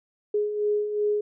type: beating tone pair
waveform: sine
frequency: 415.3 / 418 Hz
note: G#4 / G#4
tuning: 0 / +11 cents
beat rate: 2.7 Hz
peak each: -31 / -23 dBFS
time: 0.34-1.21 s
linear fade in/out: 5 ms
effects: none